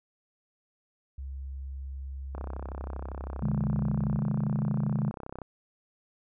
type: tone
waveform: sine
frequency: 67.5 Hz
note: C#2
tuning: 45 cents flat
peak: -35 dBFS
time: 1.18-4.18 s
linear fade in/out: 5 ms
type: click train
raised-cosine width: 1 ms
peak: -25 dBFS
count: 101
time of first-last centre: 2.35-5.417 s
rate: 32.6 Hz
type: chord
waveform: sine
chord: Ab major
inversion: first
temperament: equal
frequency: 130.81 / 155.56 / 207.7 Hz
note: C3 / Eb3 / Ab3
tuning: 0 / 0 / 0 cents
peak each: -30 dBFS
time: 3.42-5.11 s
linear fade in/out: 5 ms
effects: none